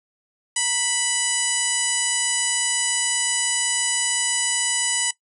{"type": "harmonic tone with a mistuned harmonic", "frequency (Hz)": 987.8, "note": "B5", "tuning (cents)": 0, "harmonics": [1, 2, 3, 4, 5, 6, 7, 8, 9, 10], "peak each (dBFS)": [-34, -29, -28, -35, -33, -32, -27, -25, -26, -31], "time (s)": [0.56, 5.11], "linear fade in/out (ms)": 5, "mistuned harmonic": 1, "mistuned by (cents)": -88, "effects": ["noise-tail reverb RT60 0.1 s tail -19 dB re dry"]}